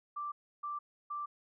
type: tone bursts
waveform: sine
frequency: 1174.7 Hz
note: D6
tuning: in tune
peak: -36 dBFS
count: 3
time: 0.16-1.26 s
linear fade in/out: 10 ms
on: 160 ms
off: 310 ms
effects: none